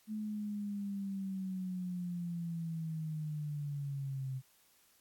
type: linear sweep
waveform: sine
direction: down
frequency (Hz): 216.2 to 130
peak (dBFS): -36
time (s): 0.07-4.42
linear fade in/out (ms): 50
effects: white hiss -68 dBFS RMS until 5 s + AAC 64 kbps